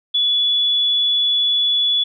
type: tone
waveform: sine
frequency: 3422 Hz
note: A7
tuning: 49 cents flat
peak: -14 dBFS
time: 0.14-2.04 s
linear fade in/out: 10 ms
effects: none